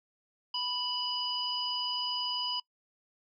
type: harmonic tone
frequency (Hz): 987.8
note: B5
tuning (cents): 0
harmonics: 1 / 3 / 5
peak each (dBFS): -38 / -34 / -34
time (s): 0.54-2.6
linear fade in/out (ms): 5
effects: noise-tail reverb RT60 0.1 s tail -23 dB re dry